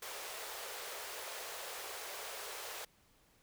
pink high-pass noise, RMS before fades -45 dBFS, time 0.02-2.85 s, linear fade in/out 5 ms, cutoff 410 Hz, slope 48 dB/octave, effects pink hiss -69 dBFS RMS until 3.42 s

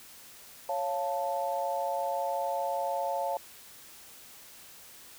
sine chord, Db augmented, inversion none, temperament equal with one note detuned, 554.4 / 694 / 880 Hz, Db5 / F5 / A5, 0 / -11 / 0 cents, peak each -33 dBFS, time 0.69-3.37 s, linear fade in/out 2 ms, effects white hiss -51 dBFS RMS until 5.18 s

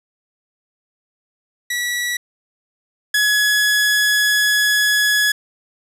sawtooth tone pair in turn, 1942 / 1688.6 Hz, B6 / G#6, -30 / +28 cents, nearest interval major second, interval 242 cents, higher first, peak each -16 / -10 dBFS, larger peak second, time 1.7-2.17 / 3.14-5.32 s, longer second, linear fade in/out 5 ms, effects resampled to 32000 Hz + 8-bit

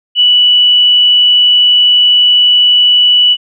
sine tone, 2956 Hz, F#7, 2 cents flat, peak -4 dBFS, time 0.15-3.37 s, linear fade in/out 50 ms, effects none

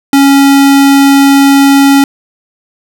square tone, 277.2 Hz, C#4, in tune, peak -3 dBFS, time 0.13-2.04 s, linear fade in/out 2 ms, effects none

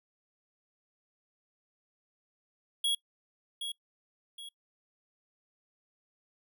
square tone with echo, 3322 Hz, G#7, in tune, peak -27 dBFS, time 2.84-2.95 s, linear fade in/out 5 ms, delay 770 ms, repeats 2, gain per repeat -8 dB, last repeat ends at 4.49 s, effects noise-tail reverb RT60 0.1 s tail -23 dB re dry

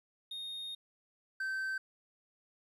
triangle tone pair in turn, 3700 / 1548.5 Hz, A#7 / G6, -14 / -22 cents, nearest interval octave + minor third, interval 1508 cents, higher first, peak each -38 / -32 dBFS, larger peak second, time 0.31-0.75 / 1.4-1.78 s, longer first, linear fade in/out 5 ms, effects resampled to 32000 Hz + 12-bit

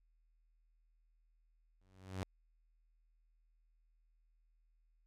sawtooth tone with exponential growth, 94.2 Hz, F#2, 32 cents sharp, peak -32 dBFS, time 1.81-2.23 s, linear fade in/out 0 ms, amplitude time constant 90 ms, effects added 40 Hz sine -70 dBFS peak until 5.06 s + low-pass 10000 Hz 12 dB/octave

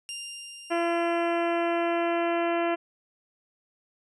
20% pulse tone with exponential decay, 2794 Hz, F7, in tune, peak -29 dBFS, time 0.09-2.49 s, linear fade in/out 0 ms, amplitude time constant 520 ms
harmonic tone, 340 Hz, F4, 46 cents flat, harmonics 1 / 2 / 3 / 4 / 5 / 6 / 7 / 8 / 9, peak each -27 / -27 / -35 / -36 / -38 / -41 / -40 / -40 / -45 dBFS, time 0.7-2.76 s, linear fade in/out 20 ms
effects resampled to 32000 Hz

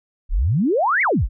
sine exponential two-way sweep, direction up then down, 30.19 to 2298 to 30.19 Hz, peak -15 dBFS, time 0.29-1.29 s, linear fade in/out 50 ms, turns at 1.02 s, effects none

